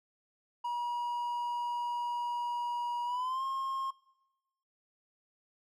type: tone with pitch glide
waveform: triangle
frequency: 960 to 1071.4 Hz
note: B5 to C6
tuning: -49 to +41 cents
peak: -30 dBFS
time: 0.64-3.91 s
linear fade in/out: 10 ms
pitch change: +190 cents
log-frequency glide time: 3.05-3.44 s
effects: noise-tail reverb RT60 1.0 s tail -21 dB re dry